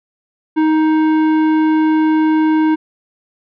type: tone with tanh clipping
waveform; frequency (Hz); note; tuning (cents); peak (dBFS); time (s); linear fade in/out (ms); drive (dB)
sine; 313.1; D#4; +11; -12; 0.56-2.76; 20; 13
effects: none

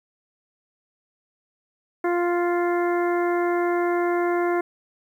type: harmonic tone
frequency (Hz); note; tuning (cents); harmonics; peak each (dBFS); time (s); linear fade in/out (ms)
349.2; F4; 0; 1 / 2 / 3 / 4 / 5 / 6; -21 / -27 / -31 / -33 / -35 / -37; 2.04-4.61; 5
effects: 9-bit

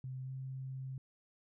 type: tone with pitch glide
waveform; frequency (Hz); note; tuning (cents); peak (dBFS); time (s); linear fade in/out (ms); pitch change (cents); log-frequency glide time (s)
sine; 130.1 to 132.07; C3 to C3; -9 to +17; -40; 0.04-0.98; 2; +26; 0.24-0.3
effects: none

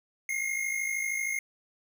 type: tone pair together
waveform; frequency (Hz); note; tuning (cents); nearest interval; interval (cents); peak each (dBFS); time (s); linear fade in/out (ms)
square; 2100 / 2153; C7 / C7; +6 / +49; unison; 43; -35 / -31; 0.29-1.39; 2
effects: none

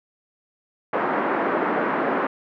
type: band-pass noise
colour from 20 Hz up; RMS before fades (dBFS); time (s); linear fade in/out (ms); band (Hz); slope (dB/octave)
pink; -23; 0.93-2.27; 5; 250 to 1700; 24
effects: none

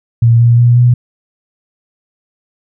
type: tone with pitch steps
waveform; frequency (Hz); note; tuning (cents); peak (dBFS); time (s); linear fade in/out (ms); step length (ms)
sine; 116.54 / 118.44 / 120.37 / 122.33; A#2 / A#2 / B2 / B2; 0 / +28 / -44 / -16; -4; 0.22-0.94; 5; 180
effects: none

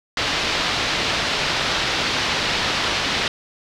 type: low-pass noise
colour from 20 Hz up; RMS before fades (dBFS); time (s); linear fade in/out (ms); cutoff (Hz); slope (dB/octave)
white; -22; 0.17-3.28; 2; 4500; 24
effects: none

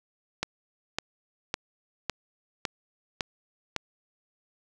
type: click train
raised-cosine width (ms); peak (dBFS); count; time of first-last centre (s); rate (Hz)
0.2; -10; 7; 0.43-3.763; 1.8
effects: none

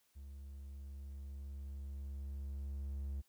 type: tone with level ramp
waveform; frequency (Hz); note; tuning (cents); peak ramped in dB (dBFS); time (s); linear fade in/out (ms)
triangle; 69.2; C#2; -2; -46 to -36; 0.15-3.22; 20
effects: white hiss -75 dBFS RMS until 3.28 s

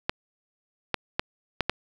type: clicks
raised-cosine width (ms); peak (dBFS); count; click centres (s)
0.3; -7; 5; 0.095 / 0.943 / 1.195 / 1.607 / 1.696
effects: 7-bit

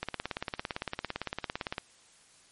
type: click train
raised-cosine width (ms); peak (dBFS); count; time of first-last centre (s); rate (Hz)
0.3; -16; 32; 0.03-1.781; 17.7
effects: white hiss -60 dBFS RMS until 2.51 s + MP3 48 kbps

